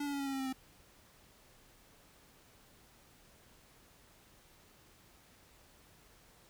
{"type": "tone with pitch steps", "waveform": "square", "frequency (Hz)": [288.4, 284.4, 280.5, 276.7, 272.8, 269.1, 265.4, 261.7], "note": ["D4", "C#4", "C#4", "C#4", "C#4", "C4", "C4", "C4"], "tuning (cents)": [-31, 45, 21, -3, -28, 49, 25, 0], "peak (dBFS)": -36, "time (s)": [0, 0.528], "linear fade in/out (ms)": 5, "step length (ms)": 66, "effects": ["pink hiss -63 dBFS RMS until 6.49 s"]}